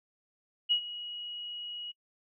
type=tone with ADSR envelope; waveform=sine; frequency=2904 Hz; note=F#7; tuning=33 cents flat; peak=-22 dBFS; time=0.69-1.92 s; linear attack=25 ms; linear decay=85 ms; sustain=-16 dB; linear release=16 ms; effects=noise-tail reverb RT60 0.1 s tail -24 dB re dry